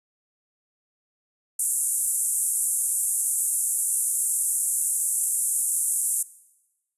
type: band-pass noise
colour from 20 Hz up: white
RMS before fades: -25 dBFS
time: 1.59-6.23 s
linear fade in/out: 5 ms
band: 7900 to 11000 Hz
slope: 48 dB/octave
effects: noise-tail reverb RT60 1.0 s tail -19 dB re dry + resampled to 32000 Hz